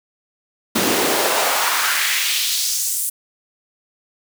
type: noise with high-pass filter sweep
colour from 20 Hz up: pink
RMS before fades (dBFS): -19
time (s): 0.75-3.1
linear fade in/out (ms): 10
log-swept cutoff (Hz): 220 to 10000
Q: 1.7
effects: none